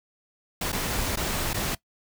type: noise with dropouts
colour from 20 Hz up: pink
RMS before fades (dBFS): -28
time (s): 0.61-1.75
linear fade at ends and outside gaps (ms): 5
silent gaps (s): 0.72-0.727 / 1.159-1.171 / 1.533-1.542
effects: noise-tail reverb RT60 0.1 s tail -20 dB re dry